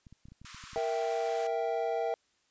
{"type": "clicks", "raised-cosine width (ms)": 5, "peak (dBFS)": -39, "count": 11, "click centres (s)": [0.068, 0.126, 0.255, 0.285, 0.32, 0.416, 0.447, 0.546, 0.639, 0.733, 0.776]}
{"type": "high-pass noise", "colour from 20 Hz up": "pink", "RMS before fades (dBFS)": -48, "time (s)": [0.45, 1.47], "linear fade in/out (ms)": 2, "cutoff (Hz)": 1000, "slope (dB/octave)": 96}
{"type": "chord", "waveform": "triangle", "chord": "E diminished", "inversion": "second", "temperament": "equal", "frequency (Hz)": [466.2, 659.3, 784], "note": ["Bb4", "E5", "G5"], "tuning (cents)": [0, 0, 0], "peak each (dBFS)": [-31, -31, -33], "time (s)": [0.76, 2.14], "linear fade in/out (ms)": 0}
{"effects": ["white hiss -72 dBFS RMS until 2.5 s", "resampled to 16000 Hz"]}